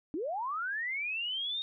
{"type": "linear sweep", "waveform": "sine", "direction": "up", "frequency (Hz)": [277.2, 3729], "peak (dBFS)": -32, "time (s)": [0.14, 1.62], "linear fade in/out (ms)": 0, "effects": []}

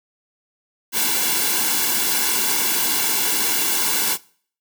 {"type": "noise with comb filter", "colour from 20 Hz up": "white", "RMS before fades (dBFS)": -20, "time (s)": [0.92, 4.18], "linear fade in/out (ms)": 50, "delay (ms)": 1.6, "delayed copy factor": -0.75, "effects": ["noise-tail reverb RT60 0.5 s tail -22 dB re dry", "high-pass 200 Hz 12 dB/octave"]}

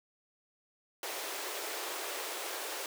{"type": "high-pass noise", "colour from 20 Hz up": "pink", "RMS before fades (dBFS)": -39, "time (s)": [1.03, 2.86], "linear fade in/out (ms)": 2, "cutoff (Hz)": 350, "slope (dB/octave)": 48, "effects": []}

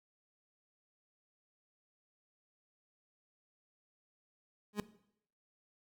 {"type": "tone with exponential growth", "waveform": "30% pulse", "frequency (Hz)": 207.7, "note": "G#3", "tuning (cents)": 0, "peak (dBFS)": -27, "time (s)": [4.73, 4.8], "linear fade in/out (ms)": 2, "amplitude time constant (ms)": 15, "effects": ["noise-tail reverb RT60 0.7 s tail -17 dB re dry"]}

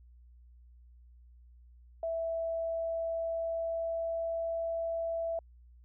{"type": "tone with pitch glide", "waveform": "sine", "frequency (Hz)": [659.3, 663.5], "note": ["E5", "E5"], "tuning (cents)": [0, 11], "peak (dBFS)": -31, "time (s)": [2.03, 5.39], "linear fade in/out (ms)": 2, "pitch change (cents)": 11, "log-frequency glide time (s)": [2.31, 4.58], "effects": ["added 60 Hz sine -54 dBFS peak until 5.84 s"]}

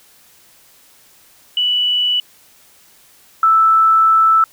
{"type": "tone pair in turn", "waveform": "sine", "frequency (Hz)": [2959, 1318.1], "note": ["F#7", "E6"], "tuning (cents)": [-1, -1], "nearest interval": "octave + major second", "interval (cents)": 1400, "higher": "first", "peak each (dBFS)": [-13, -8], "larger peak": "second", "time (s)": [[1.57, 2.2], [3.43, 4.44]], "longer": "second", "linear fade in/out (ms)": 2, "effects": ["white hiss -49 dBFS RMS until 4.52 s"]}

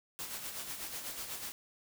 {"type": "noise with tremolo", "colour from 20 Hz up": "white", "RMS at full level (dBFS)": -40, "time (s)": [0.19, 1.52], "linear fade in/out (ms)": 0, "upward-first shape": "sine", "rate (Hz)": 8.1, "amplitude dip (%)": 50, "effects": []}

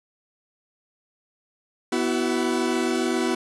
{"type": "chord", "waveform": "40% pulse", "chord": "B suspended fourth", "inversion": "none", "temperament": "equal with one note detuned", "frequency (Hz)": [246.9, 329.6, 376.9], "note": ["B3", "E4", "F#4"], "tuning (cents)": [0, 0, 32], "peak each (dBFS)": -25, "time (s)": [1.92, 3.35], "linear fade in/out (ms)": 5, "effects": ["resampled to 24000 Hz", "7-bit"]}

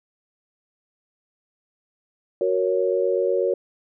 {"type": "chord", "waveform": "sine", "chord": "F# major", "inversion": "none", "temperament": "equal", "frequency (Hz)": [370, 466.2, 554.4], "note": ["F#4", "A#4", "C#5"], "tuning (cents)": [0, 0, 0], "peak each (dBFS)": -23, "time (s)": [2.41, 3.54], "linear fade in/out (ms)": 2, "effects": []}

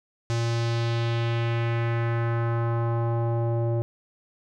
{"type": "tone with low-pass filter sweep", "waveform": "square", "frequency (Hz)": 116.6, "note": "A#2", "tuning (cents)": 1, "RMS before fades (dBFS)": -25, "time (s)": [0.3, 3.82], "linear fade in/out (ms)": 0, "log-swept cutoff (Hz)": [6200, 570], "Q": 1.7, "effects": []}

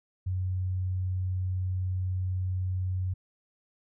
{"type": "tone with vibrato", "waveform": "sine", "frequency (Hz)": 92.4, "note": "F#2", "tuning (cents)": -2, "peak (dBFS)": -27, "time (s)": [0.26, 3.14], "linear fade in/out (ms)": 10, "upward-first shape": "sine", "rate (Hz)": 20, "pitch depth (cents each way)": 21, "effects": []}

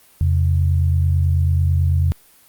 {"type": "tone pair together", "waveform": "sine", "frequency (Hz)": [85.3, 134.4], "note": ["F2", "C3"], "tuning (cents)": [-40, 47], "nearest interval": "minor sixth", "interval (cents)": 787, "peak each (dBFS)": [-14, -21], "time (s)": [0.21, 2.12], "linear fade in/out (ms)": 0, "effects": ["white hiss -51 dBFS RMS until 2.48 s", "Opus 32 kbps"]}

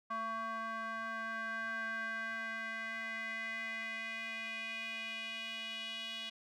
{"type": "tone with band-pass filter sweep", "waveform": "square", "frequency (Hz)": 224.6, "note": "A3", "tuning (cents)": 36, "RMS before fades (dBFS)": -41, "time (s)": [0.1, 6.3], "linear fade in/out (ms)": 10, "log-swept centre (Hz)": [1200, 3100], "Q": 4.9, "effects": []}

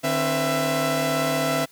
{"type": "tone cluster", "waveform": "sawtooth", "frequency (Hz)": [151.6, 265.8, 496, 666], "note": ["D#3", "C4", "B4", "E5"], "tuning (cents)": [-45, 27, 7, 18], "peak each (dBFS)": [-25, -23, -26, -20], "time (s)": [0.03, 1.66], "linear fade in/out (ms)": 20, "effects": ["white hiss -54 dBFS RMS until 1.71 s"]}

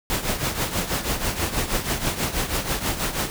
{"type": "noise with tremolo", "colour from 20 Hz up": "pink", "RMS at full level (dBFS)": -22, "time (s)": [0.1, 3.3], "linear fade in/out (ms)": 0, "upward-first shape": "triangle", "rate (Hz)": 6.2, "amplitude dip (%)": 75, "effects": []}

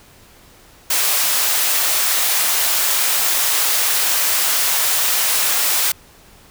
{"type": "high-pass noise", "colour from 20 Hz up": "white", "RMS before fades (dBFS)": -17, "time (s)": [0.9, 5.92], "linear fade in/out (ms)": 5, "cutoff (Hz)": 610, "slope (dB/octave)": 12, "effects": ["pink hiss -47 dBFS RMS until 6.5 s"]}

